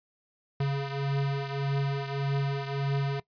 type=beating tone pair; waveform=square; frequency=138.59 / 140.29 Hz; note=C#3 / C#3; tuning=0 / +21 cents; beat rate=1.7 Hz; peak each=-29 / -34 dBFS; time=0.6-3.2 s; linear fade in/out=5 ms; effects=noise-tail reverb RT60 0.1 s tail -20 dB re dry + resampled to 11025 Hz